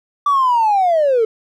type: linear sweep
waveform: triangle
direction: down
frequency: 1169 to 429.9 Hz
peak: -8 dBFS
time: 0.26-1.25 s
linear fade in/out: 5 ms
effects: tanh soft clip ceiling -8 dBFS